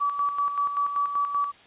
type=tone with tremolo; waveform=sine; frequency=1147 Hz; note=D6; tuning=41 cents flat; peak=-21 dBFS; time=0-1.52 s; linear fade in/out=20 ms; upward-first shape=square; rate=5.2 Hz; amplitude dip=55%; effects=white hiss -52 dBFS RMS until 1.66 s + resampled to 8000 Hz